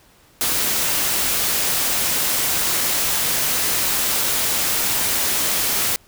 white noise, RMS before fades -20 dBFS, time 0.41-5.96 s, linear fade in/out 0 ms, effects pink hiss -53 dBFS RMS until 6.07 s

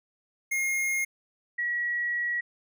square / sine tone pair in turn, 2141 / 1920.6 Hz, C7 / B6, +39 / -49 cents, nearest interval major second, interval 188 cents, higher first, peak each -26 dBFS, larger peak neither, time 0.51-1.05 / 1.58-2.41 s, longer second, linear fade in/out 10 ms, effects none

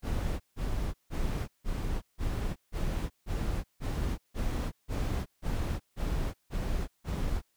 brown noise bursts, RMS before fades -31 dBFS, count 14, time 0.02-7.42 s, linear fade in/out 50 ms, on 380 ms, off 160 ms, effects white hiss -74 dBFS RMS until 7.56 s

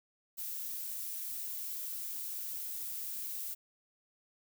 violet noise, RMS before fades -40 dBFS, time 0.37-3.55 s, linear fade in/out 20 ms, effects none

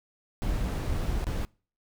brown noise with dropouts, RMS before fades -29 dBFS, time 0.42-1.45 s, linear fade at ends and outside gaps 0 ms, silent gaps 1.242-1.269 s, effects noise-tail reverb RT60 0.4 s tail -25 dB re dry

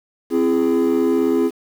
triangle chord, C augmented, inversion none, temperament equal with one note detuned, 261.6 / 336.9 / 415.3 Hz, C4 / E4 / G#4, 0 / +38 / 0 cents, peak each -16 dBFS, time 0.3-1.51 s, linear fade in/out 50 ms, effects tanh soft clip ceiling -8 dBFS + 7-bit

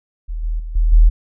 sine tone with level steps, 40 Hz, D#1, 49 cents sharp, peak -21 / -17 / -24 / -11 / -5 dBFS, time 0.28-1.1 s, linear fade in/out 20 ms, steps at 0.43 / 0.59 / 0.75 / 0.92 s, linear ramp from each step 10 ms, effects none

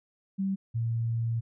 sine tone pair in turn, 193.8 / 115.23 Hz, G3 / A#2, -20 / -20 cents, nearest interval major sixth, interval 900 cents, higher first, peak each -26 dBFS, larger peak neither, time 0.38-0.56 / 0.74-1.41 s, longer second, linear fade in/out 20 ms, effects none

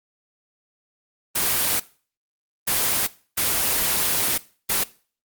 white noise bursts at uneven times, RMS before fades -21 dBFS, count 4, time 1.35-1.8 / 2.67-3.07 / 3.37-4.38 / 4.69-4.84 s, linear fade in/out 10 ms, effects noise-tail reverb RT60 0.4 s tail -19 dB re dry + Opus 24 kbps

